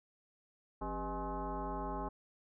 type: tone with frequency modulation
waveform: sine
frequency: 396.7 Hz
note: G4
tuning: 21 cents sharp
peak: -36 dBFS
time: 0.81-2.09 s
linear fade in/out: 10 ms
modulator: 222 Hz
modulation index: 3.2
effects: none